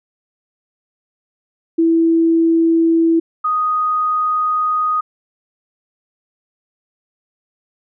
sine tone pair in turn, 329.6 / 1244.4 Hz, E4 / D#6, 0 / 0 cents, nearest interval octave + major seventh, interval 2300 cents, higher second, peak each -10 / -14 dBFS, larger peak first, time 1.78-3.2 / 3.44-5.01 s, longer second, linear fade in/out 10 ms, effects none

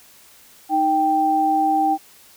sine tone pair together, 311.1 / 784 Hz, D#4 / G5, 0 / 0 cents, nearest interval octave + major third, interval 1600 cents, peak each -22 / -16 dBFS, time 0.69-1.98 s, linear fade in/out 50 ms, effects white hiss -49 dBFS RMS until 2.36 s

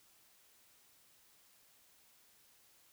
silence, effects white hiss -67 dBFS RMS until 2.92 s

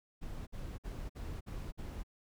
brown noise bursts, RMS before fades -42 dBFS, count 6, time 0.21-2.035 s, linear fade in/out 20 ms, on 260 ms, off 53 ms, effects none

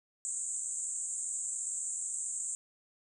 pink band-pass noise, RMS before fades -37 dBFS, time 0.25-2.55 s, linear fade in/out 0 ms, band 7100 to 8500 Hz, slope 96 dB/octave, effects none

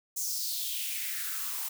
blue noise with high-pass filter sweep, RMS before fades -34 dBFS, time 0.16-1.69 s, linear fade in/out 10 ms, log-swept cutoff 6700 to 860 Hz, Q 3.4, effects none

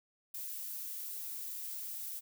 violet noise with ADSR envelope, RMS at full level -40 dBFS, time 0.34-2.21 s, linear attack 7 ms, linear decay 10 ms, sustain -2 dB, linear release 31 ms, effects none

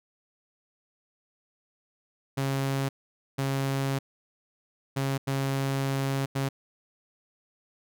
sawtooth tone bursts at uneven times, 136.3 Hz, C#3, 29 cents flat, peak -22 dBFS, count 5, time 2.37-2.89 / 3.38-3.99 / 4.96-5.18 / 5.27-6.26 / 6.35-6.49 s, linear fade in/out 10 ms, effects none

